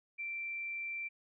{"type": "tone", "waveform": "sine", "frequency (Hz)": 2349, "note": "D7", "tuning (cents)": 0, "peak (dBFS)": -37, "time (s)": [0.18, 1.09], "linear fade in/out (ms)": 20, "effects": []}